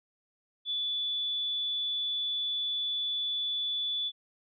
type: tone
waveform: sine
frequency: 3460 Hz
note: A7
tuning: 30 cents flat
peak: -29 dBFS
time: 0.65-4.12 s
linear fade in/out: 50 ms
effects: none